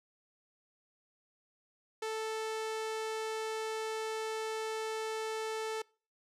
sawtooth tone with low-pass filter, 440 Hz, A4, in tune, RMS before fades -37 dBFS, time 2.02-5.82 s, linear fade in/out 5 ms, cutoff 9200 Hz, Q 0.71, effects noise-tail reverb RT60 0.4 s tail -25 dB re dry

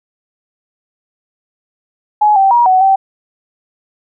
sine tone with pitch steps, 842 / 777 / 954 / 747 / 774 Hz, G#5 / G5 / A#5 / F#5 / G5, +24 / -16 / +40 / +16 / -22 cents, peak -6 dBFS, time 2.21-2.96 s, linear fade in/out 10 ms, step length 150 ms, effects none

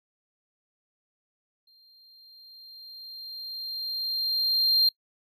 triangle tone with exponential growth, 4186 Hz, C8, in tune, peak -16 dBFS, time 1.67-4.89 s, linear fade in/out 5 ms, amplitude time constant 700 ms, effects noise-tail reverb RT60 0.1 s tail -24 dB re dry

